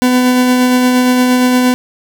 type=tone with tremolo; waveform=40% pulse; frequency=250.8 Hz; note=B3; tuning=27 cents sharp; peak=-6 dBFS; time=0.02-1.74 s; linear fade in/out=0 ms; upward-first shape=sine; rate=8.6 Hz; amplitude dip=25%; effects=none